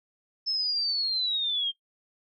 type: linear sweep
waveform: sine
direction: down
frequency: 5274 to 3180 Hz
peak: -25 dBFS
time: 0.46-1.72 s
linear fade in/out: 20 ms
effects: noise-tail reverb RT60 0.1 s tail -19 dB re dry